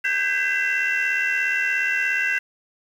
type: tone cluster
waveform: sine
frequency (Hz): 1542 / 1619 / 2018 / 2703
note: G6 / G#6 / B6 / E7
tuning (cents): -29 / -45 / +37 / +43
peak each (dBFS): -24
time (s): 0.04-2.39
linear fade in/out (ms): 10
effects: tanh soft clip ceiling -14 dBFS + 8-bit